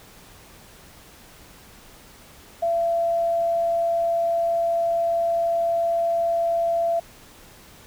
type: tone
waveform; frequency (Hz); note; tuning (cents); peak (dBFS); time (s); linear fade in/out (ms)
sine; 675; E5; +41; -19; 2.62-7; 10
effects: pink hiss -48 dBFS RMS until 7.86 s